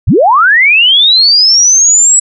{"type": "linear sweep", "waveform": "sine", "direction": "up", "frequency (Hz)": [49.32, 7890], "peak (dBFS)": -3, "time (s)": [0.07, 2.2], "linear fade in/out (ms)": 10, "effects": []}